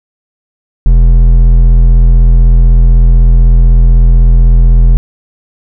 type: tone with hard clipping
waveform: triangle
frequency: 41.99 Hz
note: E1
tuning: 33 cents sharp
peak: -3 dBFS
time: 0.86-4.97 s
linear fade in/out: 0 ms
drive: 11 dB
effects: none